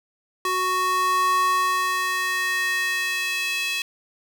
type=tone with high-pass filter sweep; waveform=square; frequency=370 Hz; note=F#4; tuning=in tune; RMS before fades=-23 dBFS; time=0.45-3.82 s; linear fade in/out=2 ms; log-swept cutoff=760 to 2800 Hz; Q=3.1; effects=none